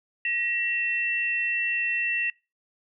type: tone pair together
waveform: sine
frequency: 1904 / 2699 Hz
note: A#6 / E7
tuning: +36 / +40 cents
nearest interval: tritone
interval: 604 cents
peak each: -28 / -26 dBFS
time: 0.25-2.3 s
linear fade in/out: 2 ms
effects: noise-tail reverb RT60 0.3 s tail -26 dB re dry